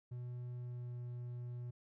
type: tone with pitch glide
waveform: triangle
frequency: 122.8 to 121.81 Hz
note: B2 to B2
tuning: -9 to -23 cents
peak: -40 dBFS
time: 0.11-1.71 s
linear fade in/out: 10 ms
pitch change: -14 cents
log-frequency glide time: 0.56-0.96 s
effects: none